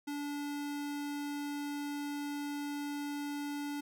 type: tone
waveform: square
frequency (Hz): 289.1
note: D4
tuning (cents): -27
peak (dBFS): -37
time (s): 0.07-3.81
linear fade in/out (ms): 10
effects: none